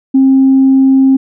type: tone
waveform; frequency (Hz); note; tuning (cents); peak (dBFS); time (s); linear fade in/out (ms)
sine; 266.9; C4; +35; -3; 0.14-1.17; 10
effects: tanh soft clip ceiling 0 dBFS